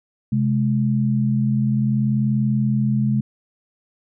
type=tone pair together; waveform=sine; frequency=130.81 / 211.4 Hz; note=C3 / G#3; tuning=0 / +31 cents; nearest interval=minor sixth; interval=831 cents; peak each=-19 dBFS; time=0.32-3.21 s; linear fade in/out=5 ms; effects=none